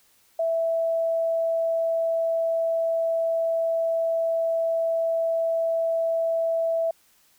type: tone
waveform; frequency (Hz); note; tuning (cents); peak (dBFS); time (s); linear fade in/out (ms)
sine; 659.3; E5; 0; -21; 0.39-6.91; 5
effects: white hiss -61 dBFS RMS until 7.38 s